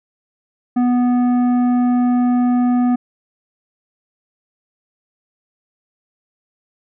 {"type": "tone with tanh clipping", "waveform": "triangle", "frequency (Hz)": 246.1, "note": "B3", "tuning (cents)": -6, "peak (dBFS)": -14, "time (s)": [0.76, 2.96], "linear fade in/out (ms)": 10, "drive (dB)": 14, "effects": []}